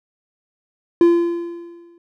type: tone with exponential decay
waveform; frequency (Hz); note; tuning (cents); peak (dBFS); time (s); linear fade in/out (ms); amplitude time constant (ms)
triangle; 342.4; F4; -34; -5; 1.01-1.98; 2; 210
effects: none